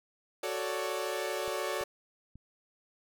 sawtooth chord, D major seventh, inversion first, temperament equal, 370 / 440 / 554.4 / 587.3 Hz, F#4 / A4 / C#5 / D5, 0 / 0 / 0 / 0 cents, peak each -34 dBFS, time 0.43-1.84 s, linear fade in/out 5 ms
clicks, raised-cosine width 5 ms, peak -38 dBFS, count 3, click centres 1.479 / 1.811 / 2.356 s
effects none

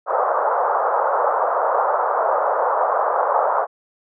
pink band-pass noise, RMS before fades -19 dBFS, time 0.06-3.67 s, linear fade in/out 50 ms, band 500 to 1300 Hz, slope 48 dB/octave, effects none

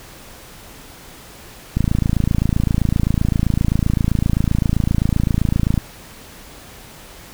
click train, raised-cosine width 5 ms, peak -4 dBFS, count 112, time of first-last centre 1.77-5.777 s, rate 27.7 Hz, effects pink hiss -40 dBFS RMS until 7.33 s

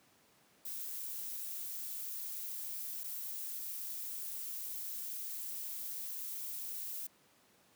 violet noise with dropouts, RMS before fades -42 dBFS, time 0.65-7.07 s, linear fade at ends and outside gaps 5 ms, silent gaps 3.036-3.04 s, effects pink hiss -67 dBFS RMS until 7.75 s + high-pass 150 Hz 12 dB/octave

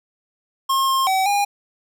square tone with pitch steps, 1073 / 1066 / 762 / 812 Hz, C6 / C6 / G5 / G#5, +43 / +32 / -49 / -39 cents, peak -17 dBFS, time 0.69-1.45 s, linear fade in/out 10 ms, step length 190 ms, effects none

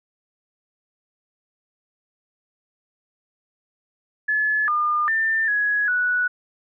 sine tone with pitch steps, 1716 / 1209 / 1790 / 1674 / 1474 Hz, A6 / D6 / A6 / G#6 / F#6, -44 / +50 / +29 / +13 / -7 cents, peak -18 dBFS, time 4.28-6.28 s, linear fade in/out 10 ms, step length 400 ms, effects none

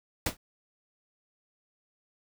pink noise with exponential decay, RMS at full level -23 dBFS, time 0.26-0.37 s, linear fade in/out 5 ms, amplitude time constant 23 ms, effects none

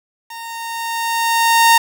sawtooth tone with level ramp, 921 Hz, A#5, 21 cents flat, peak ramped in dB -26 to -3 dBFS, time 0.3-1.78 s, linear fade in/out 5 ms, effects 7-bit

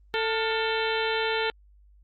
harmonic tone with a mistuned harmonic, 444.5 Hz, A4, 18 cents sharp, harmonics 1 / 2 / 3 / 4 / 5 / 6 / 7 / 8 / 9, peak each -28 / -31 / -33 / -34 / -35 / -36 / -36 / -37 / -38 dBFS, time 0.14-1.5 s, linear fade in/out 0 ms, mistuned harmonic 3, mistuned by +100 cents, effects added 50 Hz sine -53 dBFS peak until 2.03 s + Opus 32 kbps

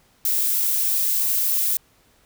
violet noise, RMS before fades -21 dBFS, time 0.25-1.77 s, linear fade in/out 2 ms, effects pink hiss -59 dBFS RMS until 2.25 s

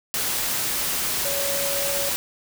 sine tone in noise, 561 Hz, C#5, 21 cents sharp, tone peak -28 dBFS, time 1.25-2.09 s, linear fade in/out 0 ms, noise white, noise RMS -25 dBFS, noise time 0.14-2.16 s, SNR -6 dB, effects none

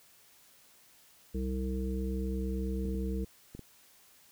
harmonic tone, 64.6 Hz, C2, 21 cents flat, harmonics 1 / 3 / 5 / 7, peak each -33 / -36 / -41 / -41 dBFS, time 1.34-3.25 s, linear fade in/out 10 ms
clicks, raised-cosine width 3 ms, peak -31 dBFS, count 5, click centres 2.853 / 2.888 / 2.947 / 3.55 / 3.593 s
effects white hiss -61 dBFS RMS until 4.31 s

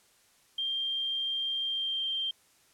sine tone with pitch glide, 3183 to 3161 Hz, G7 to G7, +26 to +14 cents, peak -29 dBFS, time 0.58-2.31 s, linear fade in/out 5 ms, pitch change -12 cents, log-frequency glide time 1.64-2.07 s, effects white hiss -64 dBFS RMS until 2.73 s + low-pass 11000 Hz 12 dB/octave

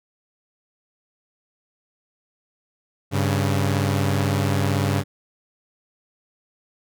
sawtooth tone pair together, 98 / 139.03 Hz, G2 / C#3, 0 / +5 cents, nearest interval tritone, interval 605 cents, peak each -17 / -19 dBFS, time 3.11-5.04 s, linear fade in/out 50 ms, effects none

